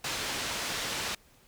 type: low-pass noise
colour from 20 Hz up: white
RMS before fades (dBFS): -34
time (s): 0.04-1.15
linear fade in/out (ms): 5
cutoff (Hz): 5200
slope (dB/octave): 12
effects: pink hiss -61 dBFS RMS until 1.47 s